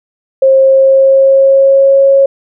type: tone with pitch glide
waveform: sine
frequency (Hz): 534 to 547.4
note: C5 to C#5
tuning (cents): +35 to -22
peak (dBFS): -3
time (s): 0.42-2.26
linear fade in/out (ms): 5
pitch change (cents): +43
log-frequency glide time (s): 0.58-2.01
effects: none